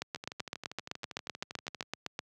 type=two click trains; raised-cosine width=0.2 ms; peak=-24 / -17 dBFS; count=22 / 18; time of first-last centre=0.16-1.827 / 0.02-2.191 s; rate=12.6 / 7.83 Hz; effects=high-pass 100 Hz 12 dB/octave